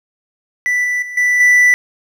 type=tone with level steps; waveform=triangle; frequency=1976 Hz; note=B6; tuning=in tune; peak=-11 / -13 / -23 / -9 / -5 dBFS; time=0.66-1.74 s; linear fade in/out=0 ms; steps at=0.84 / 1.02 / 1.17 / 1.4 s; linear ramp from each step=5 ms; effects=none

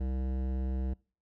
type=tone with hard clipping; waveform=sine; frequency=64.9 Hz; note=C2; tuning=13 cents flat; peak=-32 dBFS; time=0-0.94 s; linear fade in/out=10 ms; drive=15 dB; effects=noise-tail reverb RT60 0.4 s tail -25 dB re dry

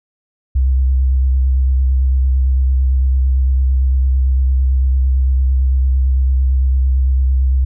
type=tone with vibrato; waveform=sine; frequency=65.41 Hz; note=C2; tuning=in tune; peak=-9 dBFS; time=0.55-7.65 s; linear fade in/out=10 ms; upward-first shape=sine; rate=8.9 Hz; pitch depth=28 cents each way; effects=tanh soft clip ceiling -6 dBFS

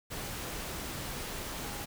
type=tone in noise; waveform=sine; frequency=817 Hz; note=G#5; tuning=29 cents flat; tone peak=-47 dBFS; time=1.63-1.84 s; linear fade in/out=20 ms; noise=pink; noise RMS=-39 dBFS; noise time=0.1-1.86 s; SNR=-11 dB; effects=none

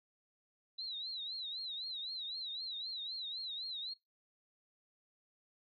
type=tone with vibrato; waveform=sine; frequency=3951 Hz; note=B7; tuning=in tune; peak=-39 dBFS; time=0.78-3.94 s; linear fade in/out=10 ms; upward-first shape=triangle; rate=3.9 Hz; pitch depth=150 cents each way; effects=noise-tail reverb RT60 0.2 s tail -23 dB re dry + MP3 96 kbps

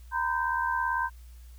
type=tone cluster; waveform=sine; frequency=938 / 1016 / 1559 Hz; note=A#5 / B5 / G6; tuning=+11 / +49 / -10 cents; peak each=-30 dBFS; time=0.11-1.1 s; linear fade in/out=50 ms; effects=added 60 Hz sine -45 dBFS peak until 1.58 s + white hiss -62 dBFS RMS until 1.58 s

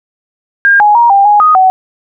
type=tone with pitch steps; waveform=sine; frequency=1610 / 834 / 944 / 795 / 830 / 1246 / 752 Hz; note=G6 / G#5 / A#5 / G5 / G#5 / D#6 / F#5; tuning=+46 / +7 / +22 / +24 / -1 / +2 / +28 cents; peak=-3 dBFS; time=0.65-1.7 s; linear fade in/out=0 ms; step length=150 ms; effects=none

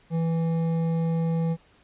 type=tone with hard clipping; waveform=sine; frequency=164.81 Hz; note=E3; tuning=in tune; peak=-24 dBFS; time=0.1-1.57 s; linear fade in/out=50 ms; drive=9 dB; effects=pink hiss -59 dBFS RMS until 1.83 s + resampled to 8000 Hz

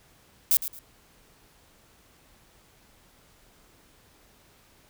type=noise with echo; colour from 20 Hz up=violet; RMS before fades=-20 dBFS; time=0.51-0.57 s; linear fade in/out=0 ms; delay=110 ms; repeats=2; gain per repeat=-12 dB; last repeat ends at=0.79 s; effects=pink hiss -59 dBFS RMS until 4.89 s

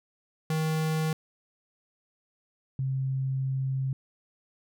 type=tone pair in turn; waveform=square / sine; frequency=157.7 / 133.16 Hz; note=D#3 / C3; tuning=+24 / +31 cents; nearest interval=minor third; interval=293 cents; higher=first; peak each=-26 dBFS; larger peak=neither; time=0.5-1.13 / 2.79-3.93 s; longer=second; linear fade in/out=2 ms; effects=none

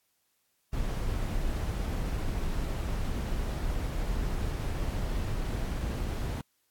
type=noise; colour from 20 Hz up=brown; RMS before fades=-31 dBFS; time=0.73-6.41 s; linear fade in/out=2 ms; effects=white hiss -74 dBFS RMS until 6.7 s + AAC 64 kbps

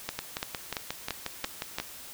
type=two click trains; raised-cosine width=0.2 ms; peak=-13 / -14 dBFS; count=6 / 10; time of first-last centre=0.09-1.785 / 0.19-1.8 s; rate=2.95 / 5.59 Hz; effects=white hiss -45 dBFS RMS until 2.13 s

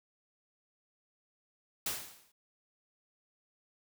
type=noise with exponential decay; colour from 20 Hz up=white; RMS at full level=-32 dBFS; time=1.86-2.32 s; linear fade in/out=5 ms; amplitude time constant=100 ms; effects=none

